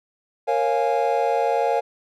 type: chord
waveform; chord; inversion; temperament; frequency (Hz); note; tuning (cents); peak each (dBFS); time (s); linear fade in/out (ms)
triangle; Bb minor seventh; none; equal with one note detuned; 466.2 / 547 / 698.5 / 830.6; Bb4 / Db5 / F5 / Ab5; 0 / -23 / 0 / 0; -22; 0.47-1.81; 20
effects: none